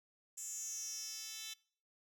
10% pulse tone with high-pass filter sweep, 440 Hz, A4, in tune, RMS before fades -45 dBFS, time 0.37-1.54 s, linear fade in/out 10 ms, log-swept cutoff 7700 to 3900 Hz, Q 5.5, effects noise-tail reverb RT60 0.5 s tail -24 dB re dry

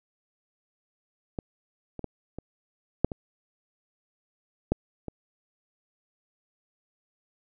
clicks, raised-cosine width 2 ms, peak -18 / -23 / -19 / -23 / -6 / -20 / -9 / -21 dBFS, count 8, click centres 1.388 / 1.993 / 2.043 / 2.386 / 3.046 / 3.118 / 4.72 / 5.083 s, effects none

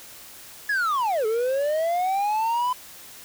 triangle linear two-way sweep, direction down then up, 1723 to 424.8 to 1012 Hz, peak -19 dBFS, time 0.69-2.73 s, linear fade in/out 5 ms, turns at 1.26 s, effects white hiss -44 dBFS RMS until 3.24 s

